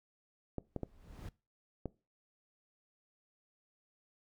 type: clicks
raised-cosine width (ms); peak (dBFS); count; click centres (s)
2; -24; 4; 0.583 / 0.763 / 0.833 / 1.857
type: noise with exponential growth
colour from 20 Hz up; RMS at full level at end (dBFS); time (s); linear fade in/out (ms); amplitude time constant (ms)
brown; -42; 0.64-1.29; 5; 140
effects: noise-tail reverb RT60 0.3 s tail -21 dB re dry